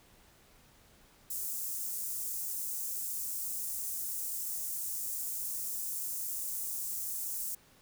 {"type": "high-pass noise", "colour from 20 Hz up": "white", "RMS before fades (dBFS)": -37, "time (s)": [1.3, 7.55], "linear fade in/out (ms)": 5, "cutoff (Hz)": 6900, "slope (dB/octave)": 24, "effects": ["pink hiss -62 dBFS RMS until 7.81 s"]}